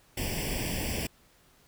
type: noise with comb filter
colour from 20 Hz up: pink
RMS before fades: -32 dBFS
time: 0.17-1.07 s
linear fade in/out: 5 ms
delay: 0.38 ms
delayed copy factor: +0.95
effects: pink hiss -62 dBFS RMS until 1.67 s